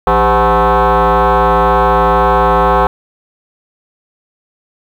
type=tone with frequency modulation; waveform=sine; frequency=171.5 Hz; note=F3; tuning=31 cents flat; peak=-5 dBFS; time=0.07-2.87 s; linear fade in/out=2 ms; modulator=228 Hz; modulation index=4.9; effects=tanh soft clip ceiling -5 dBFS + 7-bit